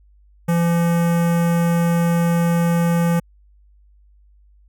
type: tone with notch filter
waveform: square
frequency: 170 Hz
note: F3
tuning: 46 cents flat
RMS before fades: -17 dBFS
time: 0.48-3.2 s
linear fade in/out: 10 ms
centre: 4100 Hz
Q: 0.72
effects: added 50 Hz sine -49 dBFS peak until 4.68 s